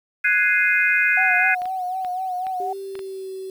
sine chord, Ab dominant seventh, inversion third, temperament equal, 1480 / 1661.2 / 2093 / 2489 Hz, Gb6 / Ab6 / C7 / Eb7, 0 / 0 / 0 / 0 cents, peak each -21 dBFS, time 0.24-1.55 s, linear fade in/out 10 ms
sine tone with vibrato, 740 Hz, F#5, in tune, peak -23 dBFS, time 1.17-2.73 s, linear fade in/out 5 ms, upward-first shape sine, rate 4 Hz, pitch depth 45 cents each way
clicks, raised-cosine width 0.3 ms, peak -22 dBFS, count 6, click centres 1.619 / 1.656 / 2.048 / 2.468 / 2.954 / 2.992 s
sine tone with pitch glide, 391.9 to 380.3 Hz, G4 to F#4, 0 to +48 cents, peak -29 dBFS, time 2.6-3.5 s, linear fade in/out 2 ms, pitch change -52 cents, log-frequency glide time 2.74-3.29 s
effects 8-bit

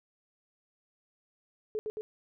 sine tone with echo, 430 Hz, A4, 40 cents flat, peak -30 dBFS, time 1.75-1.79 s, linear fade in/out 0 ms, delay 110 ms, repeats 2, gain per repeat -2 dB, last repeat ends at 2.01 s, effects none

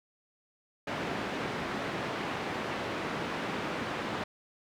pink band-pass noise, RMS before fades -35 dBFS, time 0.87-4.24 s, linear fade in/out 5 ms, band 180 to 2500 Hz, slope 12 dB/octave, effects none

